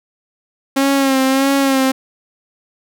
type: tone with vibrato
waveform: sawtooth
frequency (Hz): 270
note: C#4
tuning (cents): -45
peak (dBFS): -8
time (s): 0.76-1.92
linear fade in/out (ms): 10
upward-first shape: sine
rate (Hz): 1.6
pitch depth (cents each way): 41
effects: none